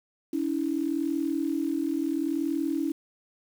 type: tone pair together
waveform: sine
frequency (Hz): 283.7 / 324.4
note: C#4 / E4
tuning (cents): +40 / -28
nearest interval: major second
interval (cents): 232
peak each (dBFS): -28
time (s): 0.33-2.92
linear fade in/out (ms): 5
effects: 8-bit